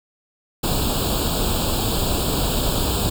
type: noise with comb filter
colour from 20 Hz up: pink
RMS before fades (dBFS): -21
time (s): 0.63-3.1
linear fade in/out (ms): 10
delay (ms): 0.25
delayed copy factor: +1
effects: none